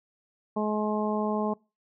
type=harmonic tone; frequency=212.3 Hz; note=G#3; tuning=38 cents sharp; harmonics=1 / 2 / 3 / 4 / 5; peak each=-28 / -31 / -33 / -34 / -35 dBFS; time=0.56-1.54 s; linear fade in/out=10 ms; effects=noise-tail reverb RT60 0.3 s tail -25 dB re dry